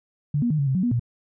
sine tone with pitch steps, 145.9 / 238.9 / 153.3 / 140.4 / 132.6 / 184.8 / 241.9 / 119.2 Hz, D3 / A#3 / D#3 / C#3 / C3 / F#3 / B3 / A#2, -11 / +43 / -25 / +22 / +23 / -2 / -36 / +39 cents, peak -19 dBFS, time 0.34-0.996 s, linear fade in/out 5 ms, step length 82 ms, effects none

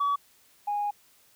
sine tone pair in turn, 1138 / 823.7 Hz, C#6 / G#5, +45 / -14 cents, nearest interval tritone, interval 559 cents, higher first, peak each -21 / -25 dBFS, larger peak first, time 0-0.16 / 0.67-0.91 s, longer second, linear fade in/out 10 ms, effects tanh soft clip ceiling -21 dBFS + white hiss -61 dBFS RMS until 1.35 s

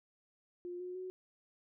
sine tone with pitch steps, 353.7 / 361.8 / 370 Hz, F4 / F#4 / F#4, +22 / -39 / 0 cents, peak -40 dBFS, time 0.65-1.1 s, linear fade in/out 0 ms, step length 150 ms, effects none

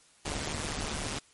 pink noise with amplitude modulation, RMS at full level -31 dBFS, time 0.25-1.19 s, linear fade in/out 5 ms, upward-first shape sine, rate 149 Hz, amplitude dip 80%, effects white hiss -61 dBFS RMS until 1.33 s + MP3 48 kbps

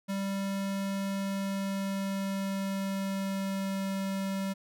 square tone with pitch glide, 196 to 194.08 Hz, G3 to G3, 0 to -17 cents, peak -31 dBFS, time 0.08-4.54 s, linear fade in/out 20 ms, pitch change -17 cents, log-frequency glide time 1.16-3.88 s, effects none

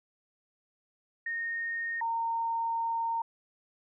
sine tone pair in turn, 1847 / 917.9 Hz, A#6 / A#5, -16 / -27 cents, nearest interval octave, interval 1211 cents, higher first, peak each -31 / -28 dBFS, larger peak second, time 1.26-2.01 / 2.01-3.22 s, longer second, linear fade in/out 5 ms, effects none

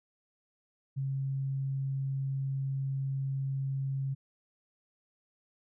sine tone, 135.7 Hz, C#3, 36 cents flat, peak -30 dBFS, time 0.96-4.15 s, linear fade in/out 20 ms, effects none

